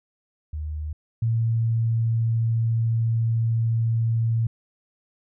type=tone pair in turn; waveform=sine; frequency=76.4 / 114.23 Hz; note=D#2 / A#2; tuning=-31 / -35 cents; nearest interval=perfect fifth; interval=696 cents; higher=second; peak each=-27 / -19 dBFS; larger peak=second; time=0.53-0.93 / 1.22-4.47 s; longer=second; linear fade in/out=5 ms; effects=none